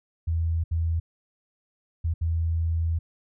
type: tone bursts at uneven times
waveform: sine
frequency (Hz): 82.41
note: E2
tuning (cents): 0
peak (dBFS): -22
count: 4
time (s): 0.27-0.64 / 0.71-1 / 2.04-2.14 / 2.21-2.99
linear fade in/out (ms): 10
effects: none